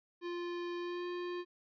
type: tone with pitch glide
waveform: square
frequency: 348.8 to 353.7 Hz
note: F4 to F4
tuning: -2 to +22 cents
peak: -38 dBFS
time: 0.21-1.45 s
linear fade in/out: 50 ms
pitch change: +24 cents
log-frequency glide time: 0.77-1.06 s
effects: resampled to 11025 Hz